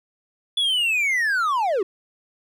triangle linear sweep, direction down, 3455 to 351.5 Hz, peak -17 dBFS, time 0.57-1.83 s, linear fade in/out 5 ms, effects none

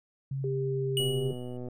sine tone with pitch glide, 135.8 to 134.71 Hz, C#3 to C#3, -35 to -49 cents, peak -30 dBFS, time 0.31-1.33 s, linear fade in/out 5 ms, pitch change -14 cents, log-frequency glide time 0.62-0.91 s
sine tone, 397.4 Hz, G4, 24 cents sharp, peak -30 dBFS, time 0.44-1.31 s, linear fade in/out 2 ms
square tone with exponential decay, 2919 Hz, F#7, 24 cents flat, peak -26 dBFS, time 0.97-1.57 s, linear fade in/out 1 ms, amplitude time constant 130 ms
click train, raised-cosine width 2 ms, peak -27 dBFS, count 86, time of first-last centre 1-1.685 s, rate 124 Hz
effects none

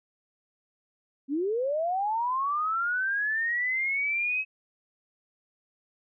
sine linear sweep, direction up, 260 to 2571 Hz, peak -25 dBFS, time 1.28-4.45 s, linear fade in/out 50 ms, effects none

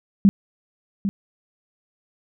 sine tone with echo, 198.2 Hz, G3, 19 cents sharp, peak -9 dBFS, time 0.25-0.29 s, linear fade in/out 0 ms, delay 800 ms, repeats 1, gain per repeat -10 dB, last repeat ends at 1.09 s, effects none

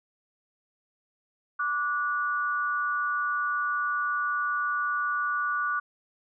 sine tone pair together, 1167.3 / 1460 Hz, D6 / F#6, -11 / -24 cents, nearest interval major third, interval 387 cents, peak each -28 dBFS, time 1.59-5.8 s, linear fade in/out 10 ms, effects none

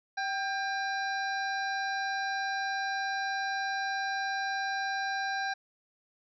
harmonic tone with a mistuned harmonic, 800 Hz, G5, 35 cents sharp, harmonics 1 / 2 / 3 / 5 / 6 / 7, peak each -33 / -33 / -45 / -42 / -50 / -47 dBFS, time 0.17-5.54 s, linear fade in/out 10 ms, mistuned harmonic 1, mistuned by -51 cents, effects none

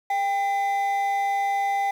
triangle tone pair together, 794 / 2026 Hz, G5 / B6, +22 / +44 cents, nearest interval octave + major third, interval 1622 cents, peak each -18 / -28 dBFS, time 0.1-1.91 s, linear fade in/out 5 ms, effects tanh soft clip ceiling -18 dBFS + 8-bit

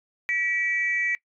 sine tone pair together, 1941 / 2308 Hz, B6 / D7, -31 / -31 cents, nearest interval minor third, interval 300 cents, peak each -25 / -25 dBFS, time 0.29-1.15 s, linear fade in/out 0 ms, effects noise-tail reverb RT60 0.1 s tail -20 dB re dry + tanh soft clip ceiling -15 dBFS

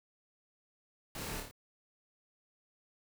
pink noise with echo, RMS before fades -43 dBFS, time 1.15-1.4 s, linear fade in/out 2 ms, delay 28 ms, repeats 4, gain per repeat -3 dB, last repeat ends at 1.512 s, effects none

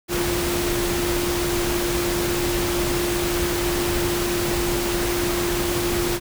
sine tone in noise, 349.2 Hz, F4, in tune, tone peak -23 dBFS, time 0.08-6.2 s, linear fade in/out 50 ms, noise pink, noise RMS -25 dBFS, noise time 0.08-6.2 s, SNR -1 dB, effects none

